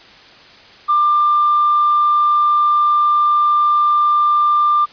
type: tone with hard clipping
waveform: sine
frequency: 1191 Hz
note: D6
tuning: 24 cents sharp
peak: -11 dBFS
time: 0.88-4.86 s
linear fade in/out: 20 ms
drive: 1 dB
effects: white hiss -42 dBFS RMS until 4.92 s + resampled to 11025 Hz